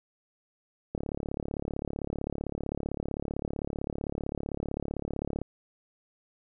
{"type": "click train", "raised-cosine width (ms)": 2, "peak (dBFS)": -19, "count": 160, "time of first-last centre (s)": [0.95, 5.416], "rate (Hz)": 35.6, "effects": []}